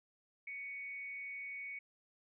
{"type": "tone with amplitude modulation", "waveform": "sine", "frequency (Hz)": 2232, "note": "C#7", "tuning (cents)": 11, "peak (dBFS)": -40, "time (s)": [0.47, 1.79], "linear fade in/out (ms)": 5, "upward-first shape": "sine", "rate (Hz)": 243, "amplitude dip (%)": 45, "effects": []}